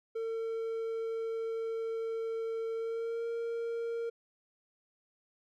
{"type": "tone with pitch glide", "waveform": "triangle", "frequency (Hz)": [452.2, 463.6], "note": ["A4", "A#4"], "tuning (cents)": [47, -10], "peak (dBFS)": -31, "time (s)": [0.15, 4.1], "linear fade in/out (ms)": 10, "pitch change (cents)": 43, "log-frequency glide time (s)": [2.74, 3.27], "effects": []}